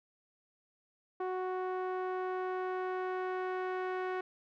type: tone with low-pass filter sweep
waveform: sawtooth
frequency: 370 Hz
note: F#4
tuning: in tune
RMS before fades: -36 dBFS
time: 1.2-4.21 s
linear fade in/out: 5 ms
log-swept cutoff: 1100 to 1700 Hz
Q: 1.3
effects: none